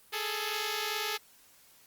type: tone pair together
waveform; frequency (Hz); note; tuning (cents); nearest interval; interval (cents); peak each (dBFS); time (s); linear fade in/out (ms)
5% pulse; 416.6 / 439.1; G#4 / A4; +5 / -4; minor second; 91; -23; 0.12-1.18; 20
effects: white hiss -60 dBFS RMS until 1.86 s + Opus 32 kbps